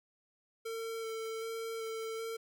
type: tone with vibrato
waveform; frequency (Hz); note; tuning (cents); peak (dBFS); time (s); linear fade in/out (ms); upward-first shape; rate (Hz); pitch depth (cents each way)
square; 450; A4; +39; -38; 0.65-2.37; 10; square; 1.3; 12
effects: none